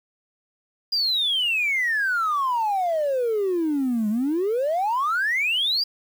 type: exponential two-way sweep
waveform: triangle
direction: down then up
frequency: 4900 to 205.6 to 4900 Hz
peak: -17 dBFS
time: 0.92-5.84 s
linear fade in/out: 10 ms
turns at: 4.09 s
effects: tanh soft clip ceiling -17 dBFS + 8-bit